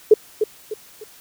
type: tone with echo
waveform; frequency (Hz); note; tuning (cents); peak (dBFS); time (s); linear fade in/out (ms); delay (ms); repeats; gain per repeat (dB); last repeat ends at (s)
sine; 429; A4; -44; -5; 0.11-0.14; 5; 300; 3; -9; 1.04
effects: white hiss -47 dBFS RMS until 1.2 s